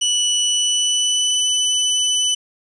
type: tone with pitch glide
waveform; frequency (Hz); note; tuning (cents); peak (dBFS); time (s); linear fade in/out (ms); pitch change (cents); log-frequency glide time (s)
25% pulse; 2958 to 2996; F#7 to F#7; -1 to +21; -12; 0.01-2.35; 10; +22; 0.41-1.44
effects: resampled to 22050 Hz